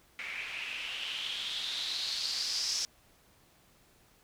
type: noise with low-pass filter sweep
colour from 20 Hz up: blue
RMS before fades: -36 dBFS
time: 0.19-2.85 s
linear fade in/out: 0 ms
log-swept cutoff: 2200 to 5500 Hz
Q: 5.7
effects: pink hiss -64 dBFS RMS until 4.23 s